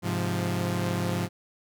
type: chord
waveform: sawtooth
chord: F minor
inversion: first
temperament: equal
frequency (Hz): 103.83 / 130.81 / 174.61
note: Ab2 / C3 / F3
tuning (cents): 0 / 0 / 0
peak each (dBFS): -26 / -30 / -25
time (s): 0.02-1.29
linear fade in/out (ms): 50
effects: none